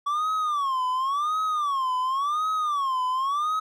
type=tone with vibrato; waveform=triangle; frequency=1134 Hz; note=C#6; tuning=39 cents sharp; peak=-21 dBFS; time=0.06-3.6 s; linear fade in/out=10 ms; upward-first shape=sine; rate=0.92 Hz; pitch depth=200 cents each way; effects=none